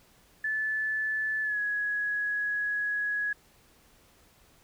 sine tone with pitch glide, 1740 to 1673.9 Hz, A6 to G#6, -20 to +13 cents, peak -27 dBFS, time 0.44-3.33 s, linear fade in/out 5 ms, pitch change -67 cents, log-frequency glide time 1.42-1.59 s, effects pink hiss -61 dBFS RMS until 4.63 s

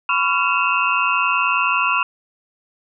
sine tone cluster, 1003 / 1122 / 1377 / 2566 / 2745 Hz, B5 / C#6 / F6 / E7 / F7, +26 / +21 / -25 / -47 / -31 cents, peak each -22 dBFS, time 0.09-2.03 s, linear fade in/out 2 ms, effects none

